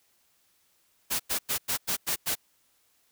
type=noise bursts; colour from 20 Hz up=white; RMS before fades=-28 dBFS; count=7; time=1.1-2.355 s; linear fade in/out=20 ms; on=97 ms; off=96 ms; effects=white hiss -68 dBFS RMS until 3.11 s